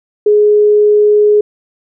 sine tone, 418.5 Hz, G#4, 13 cents sharp, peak -5 dBFS, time 0.26-1.41 s, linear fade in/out 5 ms, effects none

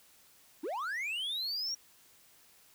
triangle linear sweep, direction up, 258.9 to 5690 Hz, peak -32 dBFS, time 0.63-1.75 s, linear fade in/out 10 ms, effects white hiss -62 dBFS RMS until 2.74 s

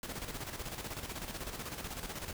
pink noise with tremolo, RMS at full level -40 dBFS, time 0.03-2.33 s, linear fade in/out 2 ms, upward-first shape square, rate 16 Hz, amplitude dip 55%, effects none

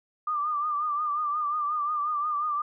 sine tone with vibrato, 1196 Hz, D6, 31 cents sharp, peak -25 dBFS, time 0.27-2.62 s, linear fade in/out 5 ms, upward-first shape triangle, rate 5.6 Hz, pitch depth 71 cents each way, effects none

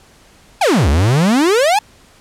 45% pulse exponential two-way sweep, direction down then up, 881 to 66.5 to 881 Hz, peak -10 dBFS, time 0.61-1.79 s, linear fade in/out 5 ms, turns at 0.89 s, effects pink hiss -47 dBFS RMS until 2.2 s + low-pass 10000 Hz 12 dB/octave

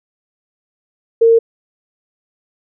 sine tone, 457.8 Hz, A#4, 31 cents flat, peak -6 dBFS, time 1.21-1.39 s, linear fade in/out 10 ms, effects none

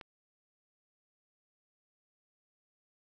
click, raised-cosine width 0.3 ms, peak -30 dBFS, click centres 0.012 s, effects none

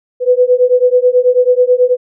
sine beating tone pair, 493.9 / 503.1 Hz, B4 / B4, 0 / +32 cents, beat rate 9.2 Hz, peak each -10 dBFS, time 0.2-1.97 s, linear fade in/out 50 ms, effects none

